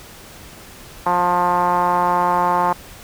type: tone with low-pass filter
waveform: 5% pulse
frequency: 177.1 Hz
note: F3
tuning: 24 cents sharp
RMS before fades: -17 dBFS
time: 1.06-2.73 s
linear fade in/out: 5 ms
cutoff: 960 Hz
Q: 4.9
effects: pink hiss -40 dBFS RMS until 3.03 s